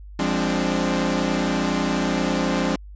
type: chord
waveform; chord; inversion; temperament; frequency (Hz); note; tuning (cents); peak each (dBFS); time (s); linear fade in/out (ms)
sawtooth; D half-diminished seventh; first; equal with one note detuned; 174.61 / 204.8 / 261.6 / 293.7; F3 / Ab3 / C4 / D4; 0 / -24 / 0 / 0; -22; 0.19-2.76; 5
effects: added 50 Hz sine -37 dBFS peak until 2.95 s + resampled to 16000 Hz